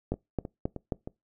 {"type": "two click trains", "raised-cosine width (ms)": 2, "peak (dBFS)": [-23, -15], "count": [4, 4], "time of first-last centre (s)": [[0.14, 1.075], [0.12, 0.922]], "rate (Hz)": [3.21, 3.74], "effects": ["noise-tail reverb RT60 0.2 s tail -23 dB re dry"]}